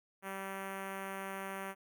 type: tone with notch filter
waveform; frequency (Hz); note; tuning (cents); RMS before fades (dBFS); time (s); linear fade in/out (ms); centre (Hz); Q
5% pulse; 193.7; G3; -20; -42; 0.22-1.75; 50; 5000; 0.62
effects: none